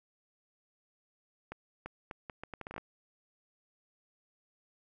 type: accelerating click train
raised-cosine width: 0.5 ms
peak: -26 dBFS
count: 12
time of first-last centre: 1.52-2.78 s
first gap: 340 ms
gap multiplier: 0.74
effects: none